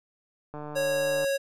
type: click train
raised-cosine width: 1 ms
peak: -25 dBFS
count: 106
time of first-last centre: 0.54-1.245 s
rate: 149 Hz
type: tone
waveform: square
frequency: 551 Hz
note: C#5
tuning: 11 cents flat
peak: -25 dBFS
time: 0.75-1.38 s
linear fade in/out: 20 ms
effects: resampled to 32000 Hz